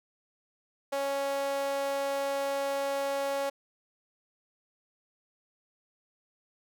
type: tone with high-pass filter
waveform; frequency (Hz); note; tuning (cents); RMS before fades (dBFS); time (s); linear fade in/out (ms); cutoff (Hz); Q
sawtooth; 277.2; C#4; 0; -31; 0.92-3.5; 10; 610; 3.9
effects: none